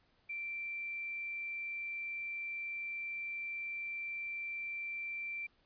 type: tone with quantisation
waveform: sine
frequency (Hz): 2349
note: D7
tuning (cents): 0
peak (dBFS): -38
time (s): 0.29-5.47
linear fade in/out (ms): 10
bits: 11
effects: pink hiss -72 dBFS RMS until 5.65 s + resampled to 11025 Hz